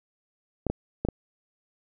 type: clicks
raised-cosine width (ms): 2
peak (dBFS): -13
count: 4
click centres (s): 0.667 / 0.7 / 1.05 / 1.087
effects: none